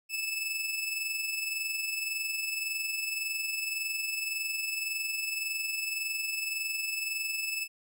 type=tone with amplitude modulation; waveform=sawtooth; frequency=2619 Hz; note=E7; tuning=12 cents flat; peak=-26 dBFS; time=0.09-7.68 s; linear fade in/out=50 ms; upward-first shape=sine; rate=21.8 Hz; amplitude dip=45%; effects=none